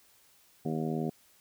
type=harmonic tone; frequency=79.3 Hz; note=D#2; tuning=33 cents sharp; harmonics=2 / 3 / 4 / 5 / 6 / 7 / 8 / 9; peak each=-34 / -34 / -39 / -37 / -45 / -45 / -48 / -42 dBFS; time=0.65-1.1 s; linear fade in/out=5 ms; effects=white hiss -63 dBFS RMS until 1.4 s